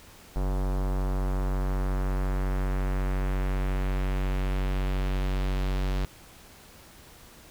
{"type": "tone with low-pass filter sweep", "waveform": "square", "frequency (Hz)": 47.22, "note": "F#1", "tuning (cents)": 36, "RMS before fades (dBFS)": -27, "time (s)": [0.36, 6.05], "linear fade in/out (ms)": 0, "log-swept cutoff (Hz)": [930, 4400], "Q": 1.2, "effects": ["pink hiss -51 dBFS RMS until 7.5 s"]}